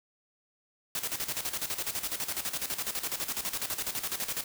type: noise with tremolo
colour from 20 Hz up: white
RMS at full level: -32 dBFS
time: 0.95-4.44 s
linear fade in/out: 2 ms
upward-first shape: square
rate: 12 Hz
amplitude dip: 70%
effects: none